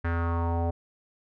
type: tone with low-pass filter sweep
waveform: square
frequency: 84.5 Hz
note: E2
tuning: 43 cents sharp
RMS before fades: -27 dBFS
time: 0.04-0.71 s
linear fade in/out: 10 ms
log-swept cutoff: 1700 to 680 Hz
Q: 3.6
effects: none